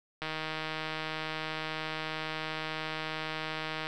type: click train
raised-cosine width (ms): 0.3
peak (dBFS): -19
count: 574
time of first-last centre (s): 0.22-3.87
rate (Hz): 157
effects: none